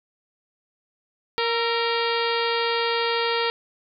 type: harmonic tone with a mistuned harmonic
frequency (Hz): 466.2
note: A#4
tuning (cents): 0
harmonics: 1 / 2 / 3 / 4 / 5 / 6 / 7 / 8 / 9 / 10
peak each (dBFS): -25 / -28 / -30 / -31 / -32 / -33 / -33 / -34 / -35 / -35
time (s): 1.38-3.5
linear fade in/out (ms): 0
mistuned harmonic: 3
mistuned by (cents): -53
effects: none